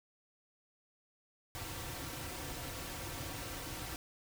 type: noise with comb filter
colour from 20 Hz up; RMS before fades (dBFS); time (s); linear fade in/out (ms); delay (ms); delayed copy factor
pink; -43; 1.55-3.96; 0; 4.8; -0.65
effects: none